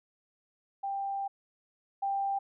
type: tone pair in turn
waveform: sine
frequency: 790 / 790 Hz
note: G5 / G5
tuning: +13 / +13 cents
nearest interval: unison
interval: 0 cents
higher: neither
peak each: -31 / -28 dBFS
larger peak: second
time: 0.83-1.28 / 2.02-2.39 s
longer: first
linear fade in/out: 10 ms
effects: none